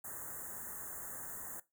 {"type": "band-stop noise", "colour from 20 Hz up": "white", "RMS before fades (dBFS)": -45, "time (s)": [0.04, 1.6], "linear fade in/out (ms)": 5, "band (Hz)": [1900, 6600], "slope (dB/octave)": 96, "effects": ["noise-tail reverb RT60 0.2 s tail -18 dB re dry"]}